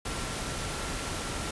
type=tone in noise; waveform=sine; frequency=1361 Hz; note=F6; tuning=45 cents flat; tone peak=-45 dBFS; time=0.05-1.51 s; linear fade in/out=5 ms; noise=pink; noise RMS=-34 dBFS; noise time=0.05-1.51 s; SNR=-14 dB; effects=resampled to 24000 Hz